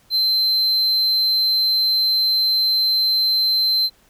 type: tone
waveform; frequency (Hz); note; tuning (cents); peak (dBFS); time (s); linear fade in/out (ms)
triangle; 4100; C8; -36; -14; 0.1-3.9; 50
effects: pink hiss -56 dBFS RMS until 4.09 s